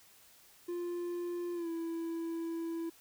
triangle tone with pitch glide, 349.2 to 331.7 Hz, F4 to E4, 0 to +11 cents, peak -33 dBFS, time 0.68-2.9 s, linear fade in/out 10 ms, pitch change -89 cents, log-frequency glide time 1.54-1.69 s, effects white hiss -61 dBFS RMS until 3 s

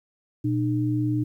sine tone pair together, 120.44 / 303.5 Hz, B2 / D#4, -43 / -43 cents, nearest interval octave + major third, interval 1600 cents, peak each -24 dBFS, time 0.44-1.24 s, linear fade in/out 10 ms, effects 10-bit

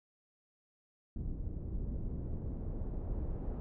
brown noise with low-pass filter sweep, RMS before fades -38 dBFS, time 1.16-3.6 s, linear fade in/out 0 ms, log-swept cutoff 280 to 670 Hz, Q 0.82, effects none

